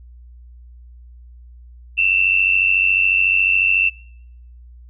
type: tone pair together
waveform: sine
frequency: 2637 / 2731 Hz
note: E7 / F7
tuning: 0 / -39 cents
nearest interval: minor second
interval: 61 cents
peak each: -16 dBFS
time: 1.97-3.9 s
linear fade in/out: 20 ms
effects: noise-tail reverb RT60 0.8 s tail -25 dB re dry + added 60 Hz sine -39 dBFS peak until 4.89 s